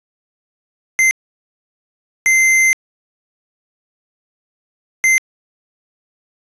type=tone bursts at uneven times; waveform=square; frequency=2077 Hz; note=C7; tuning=13 cents flat; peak=-10 dBFS; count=3; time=0.99-1.11 / 2.26-2.73 / 5.04-5.18 s; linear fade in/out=0 ms; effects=resampled to 22050 Hz + 8-bit